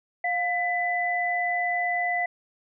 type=tone pair together; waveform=sine; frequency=706.4 / 1998 Hz; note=F5 / B6; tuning=+20 / +20 cents; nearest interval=octave + tritone; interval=1800 cents; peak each=-26 / -26 dBFS; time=0.24-2.26 s; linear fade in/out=5 ms; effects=none